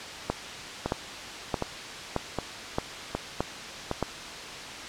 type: two click trains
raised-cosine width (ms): 1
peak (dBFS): -13 / -11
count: 5 / 7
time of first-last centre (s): 0.86-3.913 / 0.3-4.027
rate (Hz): 1.31 / 1.61
effects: white hiss -38 dBFS RMS until 4.88 s + low-pass 5000 Hz 12 dB/octave